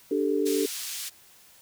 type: chord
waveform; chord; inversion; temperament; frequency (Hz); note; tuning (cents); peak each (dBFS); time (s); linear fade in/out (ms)
sine; D suspended fourth; none; equal; 293.7 / 392 / 440; D4 / G4 / A4; 0 / 0 / 0; -27; 0.11-0.66; 5
type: band-pass noise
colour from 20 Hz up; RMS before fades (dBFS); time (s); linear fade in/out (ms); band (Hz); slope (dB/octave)
pink; -35; 0.45-1.1; 20; 3700 to 16000; 12
effects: white hiss -55 dBFS RMS until 1.61 s